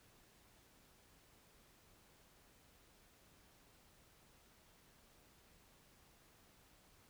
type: silence
effects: pink hiss -68 dBFS RMS until 7.09 s